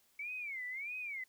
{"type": "tone with vibrato", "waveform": "sine", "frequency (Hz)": 2231, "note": "C#7", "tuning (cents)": 11, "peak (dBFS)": -39, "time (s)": [0.19, 1.24], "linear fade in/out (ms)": 5, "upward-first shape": "sine", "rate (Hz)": 1.6, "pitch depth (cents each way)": 210, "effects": ["white hiss -71 dBFS RMS until 1.28 s"]}